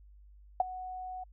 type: tone with ADSR envelope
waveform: sine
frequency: 740 Hz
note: F#5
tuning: in tune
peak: -19 dBFS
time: 0.6-1.24 s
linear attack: 3 ms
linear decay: 17 ms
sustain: -19 dB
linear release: 8 ms
effects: added 50 Hz sine -53 dBFS peak until 1.32 s